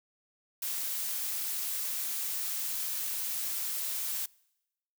blue noise, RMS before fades -34 dBFS, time 0.62-4.26 s, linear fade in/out 5 ms, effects noise-tail reverb RT60 0.9 s tail -25 dB re dry

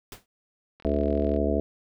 pink noise with exponential decay, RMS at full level -37 dBFS, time 0.12-0.26 s, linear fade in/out 2 ms, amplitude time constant 29 ms
click train, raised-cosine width 0.3 ms, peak -33 dBFS, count 25, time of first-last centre 0.8-1.363 s, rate 42.6 Hz
harmonic tone, 72.4 Hz, D2, 24 cents flat, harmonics 1 / 3 / 4 / 5 / 6 / 7 / 8 / 9, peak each -28 / -30 / -29 / -32 / -30 / -32 / -39 / -29 dBFS, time 0.85-1.6 s, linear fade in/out 0 ms
effects none

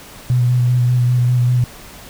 sine tone with vibrato, 123.47 Hz, B2, in tune, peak -11 dBFS, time 0.3-1.64 s, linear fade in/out 0 ms, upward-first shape square, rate 5.1 Hz, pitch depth 16 cents each way, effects pink hiss -38 dBFS RMS until 2.09 s

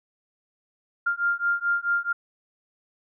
sine beating tone pair, 1396.9 / 1401.5 Hz, F6 / F6, 0 / +6 cents, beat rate 4.6 Hz, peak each -25 dBFS, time 1.06-2.13 s, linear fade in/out 10 ms, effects none

